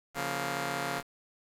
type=chord; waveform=5% pulse; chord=Bb minor; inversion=first; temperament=just; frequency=139.85 / 174.81 / 233.1 Hz; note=Db3 / F3 / Bb3; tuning=+16 / +2 / 0 cents; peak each=-24 / -27 / -27 dBFS; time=0.14-1.03 s; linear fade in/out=50 ms; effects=resampled to 32000 Hz + 8-bit